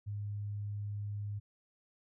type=tone; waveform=sine; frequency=102.9 Hz; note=G#2; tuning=16 cents flat; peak=-36 dBFS; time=0.06-1.4 s; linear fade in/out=20 ms; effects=none